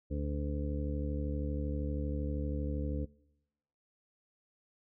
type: harmonic tone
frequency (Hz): 72.7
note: D2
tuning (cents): -17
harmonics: 1 / 2 / 3 / 4 / 6 / 7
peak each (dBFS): -34 / -40 / -43 / -40 / -46 / -44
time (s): 0.1-3.06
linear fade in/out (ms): 20
effects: noise-tail reverb RT60 1.0 s tail -25 dB re dry